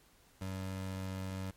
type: tone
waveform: 25% pulse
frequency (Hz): 94.8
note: F#2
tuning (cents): +43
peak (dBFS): -34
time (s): 0.41-1.51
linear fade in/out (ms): 5
effects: pink hiss -65 dBFS RMS until 1.56 s + MP3 64 kbps